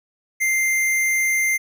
square tone, 2093 Hz, C7, in tune, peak -18 dBFS, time 0.4-1.58 s, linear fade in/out 20 ms, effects none

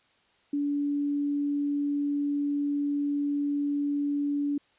sine tone, 287.5 Hz, D4, 37 cents flat, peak -25 dBFS, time 0.53-4.58 s, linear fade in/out 5 ms, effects white hiss -65 dBFS RMS until 4.78 s + resampled to 8000 Hz

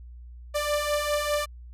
sawtooth beating tone pair, 587.3 / 592.3 Hz, D5 / D5, 0 / +15 cents, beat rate 5 Hz, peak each -26 / -22 dBFS, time 0.54-1.46 s, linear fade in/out 20 ms, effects added 60 Hz sine -41 dBFS peak until 1.73 s + resampled to 32000 Hz

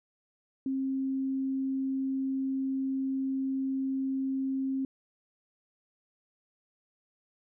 sine tone, 267.1 Hz, C4, 36 cents sharp, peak -28 dBFS, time 0.66-4.85 s, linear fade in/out 2 ms, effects none

